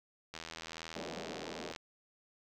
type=click train; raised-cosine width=0.2 ms; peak=-26 dBFS; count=117; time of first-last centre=0.34-1.762 s; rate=81.6 Hz
type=band-pass noise; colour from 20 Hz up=white; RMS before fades=-45 dBFS; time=0.96-1.72 s; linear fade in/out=0 ms; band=170 to 680 Hz; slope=24 dB/octave
effects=none